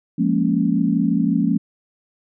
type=chord; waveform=sine; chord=Bb minor seventh; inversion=second; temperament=equal; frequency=174.61 / 207.7 / 233.1 / 277.2 Hz; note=F3 / Ab3 / Bb3 / Db4; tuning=0 / 0 / 0 / 0 cents; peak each=-21 dBFS; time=0.18-1.58 s; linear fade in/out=10 ms; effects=none